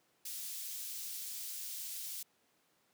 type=high-pass noise; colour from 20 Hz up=white; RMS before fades=-43 dBFS; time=0.25-2.23 s; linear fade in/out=5 ms; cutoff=3900 Hz; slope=12 dB/octave; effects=pink hiss -73 dBFS RMS until 2.93 s + high-pass 200 Hz 12 dB/octave